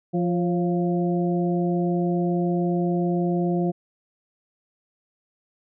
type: harmonic tone with a mistuned harmonic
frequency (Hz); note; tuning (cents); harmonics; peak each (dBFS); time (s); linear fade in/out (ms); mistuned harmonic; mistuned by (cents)
174.61; F3; 0; 1 / 2 / 3 / 4; -22 / -25 / -33 / -31; 0.13-3.72; 20; 3; +57
effects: none